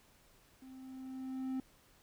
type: tone with level ramp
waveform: triangle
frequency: 261.6 Hz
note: C4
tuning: in tune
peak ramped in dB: -49 to -32 dBFS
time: 0.62-1.6 s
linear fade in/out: 2 ms
effects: pink hiss -66 dBFS RMS until 2.02 s